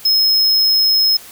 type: tone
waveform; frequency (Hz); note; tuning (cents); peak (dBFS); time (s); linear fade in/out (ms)
square; 5160; E8; -38; -11; 0.05-1.17; 5
effects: white hiss -38 dBFS RMS until 1.31 s